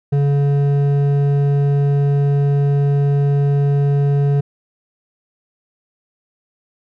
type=tone with hard clipping; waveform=sine; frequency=141.9 Hz; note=C#3; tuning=41 cents sharp; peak=-14 dBFS; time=0.12-4.41 s; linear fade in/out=10 ms; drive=8 dB; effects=none